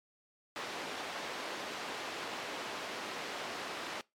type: band-pass noise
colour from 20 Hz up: pink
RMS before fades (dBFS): -41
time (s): 0.56-4.01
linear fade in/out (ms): 0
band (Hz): 380 to 4300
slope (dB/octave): 12
effects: noise-tail reverb RT60 0.2 s tail -22 dB re dry + MP3 96 kbps